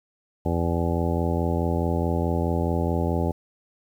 harmonic tone, 84.7 Hz, E2, 48 cents sharp, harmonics 1 / 2 / 3 / 4 / 5 / 6 / 7 / 9 / 10, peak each -25 / -28 / -30 / -31 / -32 / -33 / -33 / -35 / -35 dBFS, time 0.45-3.32 s, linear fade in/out 10 ms, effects 9-bit

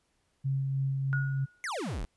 sine tone with tremolo, 135.7 Hz, C#3, 36 cents flat, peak -26 dBFS, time 0.44-1.46 s, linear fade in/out 20 ms, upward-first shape sine, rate 3.2 Hz, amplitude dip 25%
sine tone with exponential decay, 1449 Hz, F#6, 37 cents flat, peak -29 dBFS, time 1.13-1.64 s, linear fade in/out 0 ms, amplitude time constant 110 ms
square exponential sweep, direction down, 2217 to 30.24 Hz, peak -33 dBFS, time 1.64-2.05 s, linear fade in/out 0 ms
effects pink hiss -74 dBFS RMS until 2.16 s + resampled to 24000 Hz

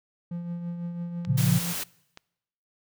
triangle tone with tremolo, 172.6 Hz, F3, 20 cents flat, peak -27 dBFS, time 0.31-1.73 s, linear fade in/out 5 ms, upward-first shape triangle, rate 6 Hz, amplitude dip 50%
clicks, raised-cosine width 0.2 ms, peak -25 dBFS, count 4, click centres 1.25 / 1.45 / 1.821 / 2.174 s
sine chord, Bb minor, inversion none, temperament just, 116.54 / 139.85 / 174.81 Hz, Bb2 / Db3 / F3, 0 / +16 / +2 cents, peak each -25 / -23 / -24 dBFS, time 1.27-1.59 s, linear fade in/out 20 ms
white noise, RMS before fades -32 dBFS, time 1.37-1.84 s, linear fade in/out 10 ms
effects noise-tail reverb RT60 0.9 s tail -24 dB re dry

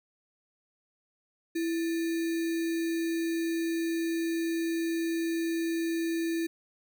sine tone with sample-and-hold, 331 Hz, E4, 7 cents sharp, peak -27 dBFS, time 1.55-6.47 s, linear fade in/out 10 ms, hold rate 2100 Hz, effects none

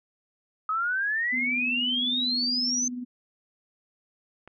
sine exponential sweep, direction up, 1258 to 6272 Hz, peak -24 dBFS, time 0.69-2.88 s, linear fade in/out 2 ms
sine tone with tremolo, 246.9 Hz, B3, in tune, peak -29 dBFS, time 1.32-3.05 s, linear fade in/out 20 ms, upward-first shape triangle, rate 20 Hz, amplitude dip 50%
click, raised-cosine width 0.5 ms, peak -31 dBFS, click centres 4.476 s
effects none

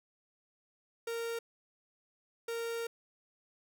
45% pulse tone bursts at uneven times, 463 Hz, A#4, 12 cents flat, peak -35 dBFS, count 2, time 1.07-1.39 / 2.48-2.87 s, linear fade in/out 5 ms, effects none

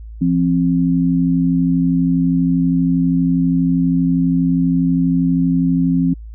sine tone pair together, 171.56 / 264 Hz, F3 / C4, -31 / +16 cents, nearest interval perfect fifth, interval 747 cents, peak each -15 dBFS, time 0.21-6.14 s, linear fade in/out 10 ms, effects added 55 Hz sine -30 dBFS peak until 6.34 s

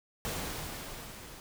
pink noise with level ramp, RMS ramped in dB -35 to -49 dBFS, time 0.25-1.4 s, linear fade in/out 0 ms, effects none

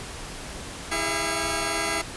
10% pulse tone cluster, 326.7 / 406.4 / 677 / 2211 Hz, E4 / G#4 / E5 / C#7, -15 / -38 / +46 / -5 cents, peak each -22 dBFS, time 0.91-2.02 s, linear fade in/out 10 ms, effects pink hiss -37 dBFS RMS until 2.16 s + resampled to 24000 Hz

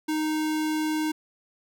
square tone, 310 Hz, D#4, 6 cents flat, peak -25 dBFS, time 0.08-1.12 s, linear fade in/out 10 ms, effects none

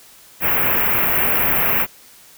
white band-stop noise, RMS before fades -17 dBFS, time 0.4-1.87 s, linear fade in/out 50 ms, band 2700 to 13000 Hz, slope 48 dB/octave, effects white hiss -46 dBFS RMS until 2.37 s

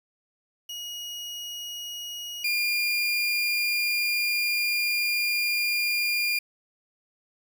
30% pulse tone pair in turn, 2892 / 2409 Hz, F#7 / D7, -40 / +43 cents, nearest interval minor third, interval 317 cents, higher first, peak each -31 / -21 dBFS, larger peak second, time 0.69-2.44 / 2.44-6.39 s, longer second, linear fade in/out 5 ms, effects 9-bit

